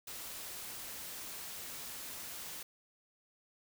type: noise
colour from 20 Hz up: white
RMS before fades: -45 dBFS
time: 0.07-2.63 s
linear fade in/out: 5 ms
effects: none

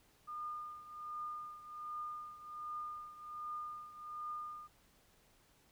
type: tone with tremolo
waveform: sine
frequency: 1215 Hz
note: D#6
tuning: 42 cents flat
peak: -39 dBFS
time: 0.27-4.68 s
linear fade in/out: 20 ms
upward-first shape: triangle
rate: 1.3 Hz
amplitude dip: 80%
effects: pink hiss -69 dBFS RMS until 5.71 s

